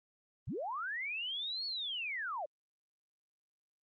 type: linear two-way sweep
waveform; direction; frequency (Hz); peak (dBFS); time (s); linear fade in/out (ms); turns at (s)
sine; up then down; 69.8 to 4435 to 536; -36; 0.47-2.46; 10; 1.66
effects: Opus 24 kbps